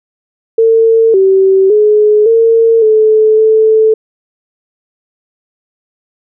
sine tone with pitch steps, 451.6 / 383.9 / 422.6 / 455.2 / 434.1 / 438.4 Hz, A4 / G4 / G#4 / A#4 / A4 / A4, +45 / -36 / +30 / -41 / -23 / -6 cents, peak -4 dBFS, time 0.58-3.94 s, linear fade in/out 5 ms, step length 560 ms, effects none

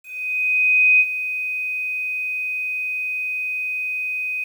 sine tone with ADSR envelope, 2505 Hz, D#7, 11 cents sharp, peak -10 dBFS, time 0.03-4.44 s, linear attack 970 ms, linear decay 48 ms, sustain -12 dB, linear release 5 ms, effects 8-bit

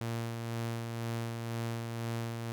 sawtooth tone with tremolo, 115.8 Hz, A#2, 11 cents flat, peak -29 dBFS, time 0.01-2.52 s, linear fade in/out 0 ms, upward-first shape sine, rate 2 Hz, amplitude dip 35%, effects none

